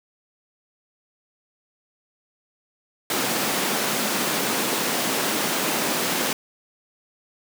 pink high-pass noise, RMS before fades -24 dBFS, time 3.1-6.33 s, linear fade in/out 2 ms, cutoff 190 Hz, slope 24 dB/octave, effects none

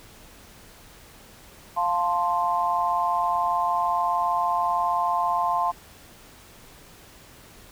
sine chord, F major, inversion none, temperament equal, 698.5 / 880 / 1046.5 Hz, F5 / A5 / C6, 0 / 0 / 0 cents, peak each -26 / -26 / -24 dBFS, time 1.76-5.72 s, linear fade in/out 20 ms, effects pink hiss -49 dBFS RMS until 7.71 s

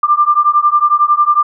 sine beating tone pair, 1185 / 1196 Hz, D6 / D6, +15 / +31 cents, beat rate 11 Hz, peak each -11 dBFS, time 0.03-1.43 s, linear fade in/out 5 ms, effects none

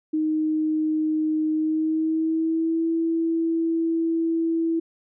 sine tone with pitch glide, 311.1 to 329 Hz, D#4 to E4, 0 to -3 cents, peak -20 dBFS, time 0.13-4.8 s, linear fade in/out 10 ms, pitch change +97 cents, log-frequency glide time 1.52-2.88 s, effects none

